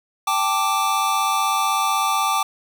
square chord, G suspended second, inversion none, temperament equal, 784 / 880 / 1174.7 Hz, G5 / A5 / D6, 0 / 0 / 0 cents, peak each -25 / -25 / -21 dBFS, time 0.27-2.43 s, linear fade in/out 5 ms, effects none

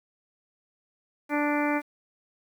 harmonic tone, 293.7 Hz, D4, in tune, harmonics 1 / 2 / 3 / 4 / 5 / 6 / 7 / 8, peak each -26 / -31 / -31 / -36 / -35 / -37 / -35 / -36 dBFS, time 1.29-1.82 s, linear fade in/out 50 ms, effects 9-bit

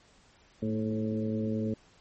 harmonic tone with a mistuned harmonic, 108.4 Hz, A2, 25 cents flat, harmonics 1 / 2 / 3 / 4 / 5, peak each -35 / -30 / -38 / -37 / -40 dBFS, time 0.62-1.74 s, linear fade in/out 5 ms, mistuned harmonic 2, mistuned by +35 cents, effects pink hiss -61 dBFS RMS until 2 s + MP3 32 kbps

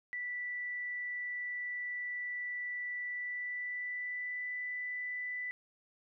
sine tone with pitch glide, 1968 to 1987.4 Hz, B6 to B6, -7 to +10 cents, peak -36 dBFS, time 0.13-5.51 s, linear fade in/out 0 ms, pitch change +17 cents, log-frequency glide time 3.05-4.49 s, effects none

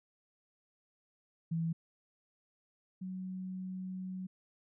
sine tone pair in turn, 164.81 / 186.09 Hz, E3 / F#3, 0 / +10 cents, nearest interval major second, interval 210 cents, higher second, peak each -31 / -38 dBFS, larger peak first, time 1.51-1.73 / 3.01-4.27 s, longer second, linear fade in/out 10 ms, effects none

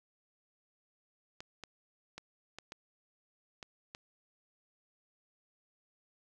clicks, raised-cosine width 0.2 ms, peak -27 dBFS, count 7, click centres 1.405 / 1.637 / 2.18 / 2.586 / 2.721 / 3.628 / 3.949 s, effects none

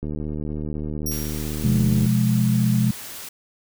click train, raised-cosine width 3 ms, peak -17 dBFS, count 155, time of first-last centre 0.03-2.059 s, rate 75.9 Hz
10% pulse tone with exponential decay, 5650 Hz, F8, 19 cents sharp, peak -18 dBFS, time 1.06-1.62 s, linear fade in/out 5 ms, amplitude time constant 120 ms
white noise, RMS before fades -36 dBFS, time 1.11-3.29 s, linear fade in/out 5 ms
sine chord, F diminished, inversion second, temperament just, 125.72 / 174.61 / 209.5 Hz, Cb3 / F3 / Ab3, +31 / 0 / +15 cents, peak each -19 / -24 / -20 dBFS, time 1.64-2.91 s, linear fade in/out 5 ms
effects none

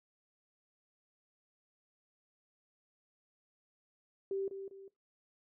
sine tone with echo, 390 Hz, G4, 9 cents flat, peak -33 dBFS, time 4.31-4.48 s, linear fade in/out 2 ms, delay 200 ms, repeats 2, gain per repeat -8 dB, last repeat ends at 4.88 s, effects noise-tail reverb RT60 0.2 s tail -19 dB re dry

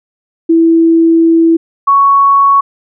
sine tone pair in turn, 329.6 / 1112.8 Hz, E4 / C#6, 0 / +6 cents, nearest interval octave + major sixth, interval 2106 cents, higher second, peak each -4 dBFS, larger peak neither, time 0.49-1.57 / 1.87-2.61 s, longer first, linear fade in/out 10 ms, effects none

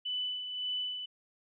sine tone with tremolo, 2991 Hz, F#7, 18 cents sharp, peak -31 dBFS, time 0.05-1.06 s, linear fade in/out 10 ms, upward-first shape sine, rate 1.8 Hz, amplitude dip 50%, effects none

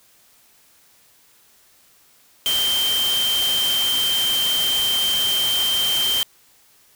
sine tone in noise, 3136 Hz, G7, in tune, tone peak -18 dBFS, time 2.46-6.23 s, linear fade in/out 0 ms, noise white, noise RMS -26 dBFS, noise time 2.46-6.23 s, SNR +5 dB, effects white hiss -55 dBFS RMS until 6.95 s

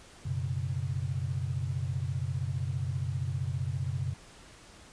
sine chord, F# suspended fourth, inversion none, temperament equal, 92.5 / 123.47 / 138.59 Hz, F#2 / B2 / C#3, 0 / 0 / 0 cents, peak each -34 dBFS, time 0.25-4.14 s, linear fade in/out 10 ms, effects pink hiss -53 dBFS RMS until 4.92 s + resampled to 22050 Hz

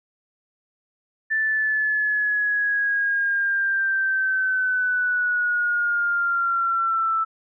sine linear sweep, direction down, 1766 to 1318.5 Hz, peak -19 dBFS, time 1.3-7.25 s, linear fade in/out 20 ms, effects none

